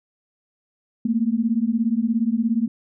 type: beating tone pair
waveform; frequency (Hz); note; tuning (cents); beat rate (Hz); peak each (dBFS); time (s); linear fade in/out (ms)
sine; 220 / 237; A3 / A#3; 0 / +29; 17; -21; 1.05-2.68; 5
effects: none